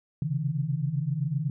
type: tone cluster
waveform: sine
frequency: 131.2 / 139.1 / 160 Hz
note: C3 / C#3 / D#3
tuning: +5 / +6 / +49 cents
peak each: -33 / -29 / -29 dBFS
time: 0.22-1.5 s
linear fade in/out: 2 ms
effects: none